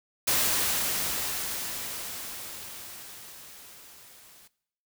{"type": "noise with level ramp", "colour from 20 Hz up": "white", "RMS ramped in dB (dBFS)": [-24, -54], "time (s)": [0.27, 4.48], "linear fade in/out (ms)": 10, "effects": ["noise-tail reverb RT60 0.7 s tail -20 dB re dry"]}